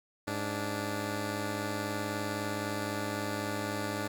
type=tone pair together; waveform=10% pulse; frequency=103.83 / 291.9 Hz; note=G#2 / D4; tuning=0 / -10 cents; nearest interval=octave + tritone; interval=1790 cents; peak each=-27 dBFS; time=0.27-4.08 s; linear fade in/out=10 ms; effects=none